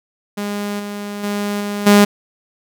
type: tone with level steps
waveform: sawtooth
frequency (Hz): 204.7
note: G#3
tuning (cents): -25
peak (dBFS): -17 / -21 / -15 / -17 / -3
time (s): 0.37-2.05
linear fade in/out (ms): 10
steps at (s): 0.79 / 1.23 / 1.6 / 1.86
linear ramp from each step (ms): 10
effects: none